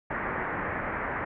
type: low-pass noise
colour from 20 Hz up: white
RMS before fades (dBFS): -32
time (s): 0.1-1.25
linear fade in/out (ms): 10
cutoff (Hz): 2000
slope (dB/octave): 48
effects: none